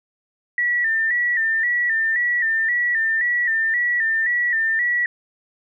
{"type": "tone with vibrato", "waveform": "sine", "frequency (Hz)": 1864.7, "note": "A#6", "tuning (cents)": 0, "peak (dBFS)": -17, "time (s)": [0.58, 5.06], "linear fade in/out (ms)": 2, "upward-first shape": "square", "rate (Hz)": 1.9, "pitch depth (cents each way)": 65, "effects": []}